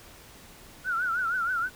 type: tone with vibrato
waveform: sine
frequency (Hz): 1423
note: F6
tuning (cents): +32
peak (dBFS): -25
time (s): 0.84-1.7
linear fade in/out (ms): 50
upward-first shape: triangle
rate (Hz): 6.3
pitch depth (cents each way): 140
effects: pink hiss -50 dBFS RMS until 1.75 s